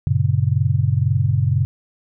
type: tone cluster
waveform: sine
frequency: 96.1 / 118.2 / 140.1 Hz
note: G2 / A#2 / C#3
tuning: -34 / +24 / +19 cents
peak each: -19 dBFS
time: 0.07-1.65 s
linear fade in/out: 0 ms
effects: none